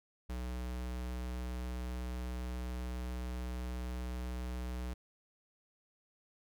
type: tone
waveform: square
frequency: 61.74 Hz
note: B1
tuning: in tune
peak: -38 dBFS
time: 0.29-4.94 s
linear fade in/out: 10 ms
effects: none